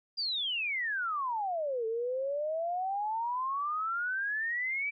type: exponential two-way sweep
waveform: sine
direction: down then up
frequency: 4874 to 440 to 2334 Hz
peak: -30 dBFS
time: 0.17-4.91 s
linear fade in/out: 20 ms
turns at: 1.86 s
effects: none